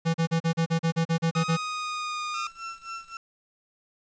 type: tone bursts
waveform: square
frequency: 164.81 Hz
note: E3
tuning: in tune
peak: -22 dBFS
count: 12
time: 0.05-1.572 s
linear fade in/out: 20 ms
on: 92 ms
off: 38 ms
type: tone with pitch glide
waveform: sawtooth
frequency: 1253 to 1224.4 Hz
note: D#6 to D#6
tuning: +12 to -28 cents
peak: -26 dBFS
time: 1.35-2.47 s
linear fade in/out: 2 ms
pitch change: -40 cents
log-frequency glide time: 1.47-2.23 s
type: tone with tremolo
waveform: 35% pulse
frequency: 1347 Hz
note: E6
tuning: 37 cents sharp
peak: -31 dBFS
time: 2.34-3.17 s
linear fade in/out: 2 ms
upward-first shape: sine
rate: 3.8 Hz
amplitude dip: 90%
effects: resampled to 16000 Hz + 9-bit

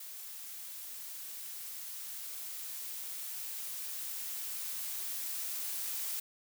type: noise with level ramp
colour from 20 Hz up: blue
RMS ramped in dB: -46 to -37 dBFS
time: 0-6.2 s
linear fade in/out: 5 ms
effects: none

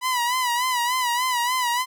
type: tone with vibrato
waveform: sawtooth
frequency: 987.8 Hz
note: B5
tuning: in tune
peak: -17 dBFS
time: 0.01-1.86 s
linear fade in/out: 50 ms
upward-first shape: sine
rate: 3.4 Hz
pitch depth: 75 cents each way
effects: none

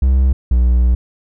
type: tone pair in turn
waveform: triangle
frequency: 65.41 / 60.98 Hz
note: C2 / B1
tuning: 0 / -21 cents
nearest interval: minor second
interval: 121 cents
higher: first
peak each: -7 dBFS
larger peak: neither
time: 0.02-0.33 / 0.51-0.95 s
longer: second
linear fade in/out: 5 ms
effects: none

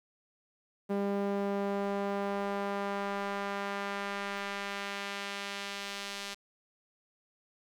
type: tone with band-pass filter sweep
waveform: sawtooth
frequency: 199.9 Hz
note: G3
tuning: 34 cents sharp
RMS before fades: -35 dBFS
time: 0.89-6.35 s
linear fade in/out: 20 ms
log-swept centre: 400 to 4200 Hz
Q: 0.84
effects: 10-bit

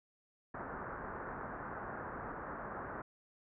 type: low-pass noise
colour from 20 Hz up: white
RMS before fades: -44 dBFS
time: 0.54-3.02 s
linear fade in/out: 5 ms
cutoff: 1600 Hz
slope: 48 dB/octave
effects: none

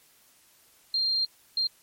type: tone bursts at uneven times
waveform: sine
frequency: 4190 Hz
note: C8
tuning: 2 cents sharp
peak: -23 dBFS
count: 2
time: 0.94-1.25 / 1.57-1.67 s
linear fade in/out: 2 ms
effects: white hiss -60 dBFS RMS until 1.82 s + MP3 64 kbps

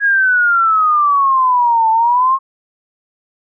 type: exponential two-way sweep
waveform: sine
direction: down then up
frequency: 1661.2 to 882 to 1085 Hz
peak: -9 dBFS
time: 0-2.39 s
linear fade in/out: 50 ms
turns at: 1.9 s
effects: none

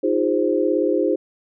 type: chord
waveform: sine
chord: F minor seventh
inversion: third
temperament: equal with one note detuned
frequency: 311.1 / 349.2 / 407.2 / 523.3 Hz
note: Eb4 / F4 / Ab4 / C5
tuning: 0 / 0 / -34 / 0 cents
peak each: -22 dBFS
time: 0.03-1.16 s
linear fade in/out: 10 ms
effects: none

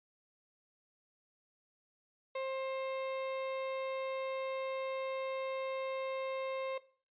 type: tone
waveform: 35% pulse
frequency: 530 Hz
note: C5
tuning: 22 cents sharp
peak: -34 dBFS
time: 2.35-6.78 s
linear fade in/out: 5 ms
effects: noise-tail reverb RT60 0.4 s tail -17 dB re dry + resampled to 8000 Hz

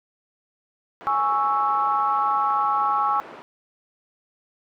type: band-pass noise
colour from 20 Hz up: pink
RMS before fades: -42 dBFS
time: 1.01-3.42 s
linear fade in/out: 0 ms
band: 400 to 1500 Hz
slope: 12 dB/octave
type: chord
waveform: sine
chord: C# minor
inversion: second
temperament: equal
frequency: 830.6 / 1108.7 / 1318.5 Hz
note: G#5 / C#6 / E6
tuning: 0 / 0 / 0 cents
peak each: -23 / -23 / -24 dBFS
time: 1.07-3.2 s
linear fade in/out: 0 ms
effects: none

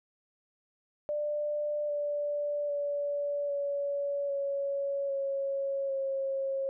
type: tone with pitch steps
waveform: sine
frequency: 593 / 584.2 / 575.5 / 566.9 / 558.4 / 550.1 / 541.9 Hz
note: D5 / D5 / D5 / C#5 / C#5 / C#5 / C#5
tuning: +17 / -9 / -35 / +39 / +13 / -13 / -39 cents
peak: -29 dBFS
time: 1.09-6.69 s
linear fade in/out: 0 ms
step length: 800 ms
effects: none

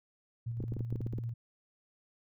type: tone with tremolo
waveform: sine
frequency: 116.54 Hz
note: A#2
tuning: in tune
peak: -33 dBFS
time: 0.46-1.34 s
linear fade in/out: 10 ms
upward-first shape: square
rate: 9 Hz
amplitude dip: 30%
type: clicks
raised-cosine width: 3 ms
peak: -25 dBFS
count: 11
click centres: 0.604 / 0.639 / 0.722 / 0.767 / 0.807 / 0.926 / 0.957 / 1.007 / 1.065 / 1.135 / 1.186 s
effects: none

